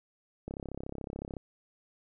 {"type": "click train", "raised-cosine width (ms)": 2, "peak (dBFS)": -25, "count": 31, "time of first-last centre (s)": [0.48, 1.368], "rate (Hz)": 33.8, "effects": []}